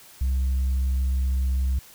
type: tone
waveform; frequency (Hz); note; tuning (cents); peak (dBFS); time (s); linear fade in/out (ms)
sine; 65.41; C2; 0; -18; 0.21-1.79; 5
effects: tanh soft clip ceiling -19 dBFS + white hiss -49 dBFS RMS until 1.94 s